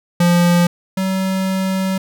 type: tone pair in turn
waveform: square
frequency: 174.2 / 189.87 Hz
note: F3 / F#3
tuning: -4 / +45 cents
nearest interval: minor second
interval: 149 cents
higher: second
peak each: -11 / -17 dBFS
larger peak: first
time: 0.2-0.67 / 0.97-1.98 s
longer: second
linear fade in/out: 5 ms
effects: none